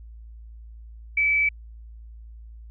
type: tone with frequency modulation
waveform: sine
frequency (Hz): 2300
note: D7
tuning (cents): -37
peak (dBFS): -18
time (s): 1.17-1.49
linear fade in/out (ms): 5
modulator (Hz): 69.3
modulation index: 0.42
effects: added 56 Hz sine -40 dBFS peak until 2.7 s